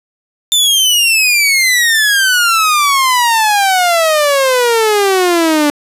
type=exponential sweep; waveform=sawtooth; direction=down; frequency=3581 to 289.3 Hz; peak=-5 dBFS; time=0.52-5.7 s; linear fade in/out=0 ms; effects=resampled to 32000 Hz + 7-bit